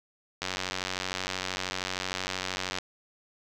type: click train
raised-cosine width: 0.2 ms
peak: -13 dBFS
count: 221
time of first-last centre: 0.42-2.786 s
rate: 93 Hz
effects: none